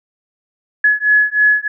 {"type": "beating tone pair", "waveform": "sine", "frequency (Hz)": [1695, 1698.2], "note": ["G#6", "G#6"], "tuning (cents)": [35, 38], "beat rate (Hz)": 3.2, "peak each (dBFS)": -13, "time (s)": [0.84, 1.68], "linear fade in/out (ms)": 5, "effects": []}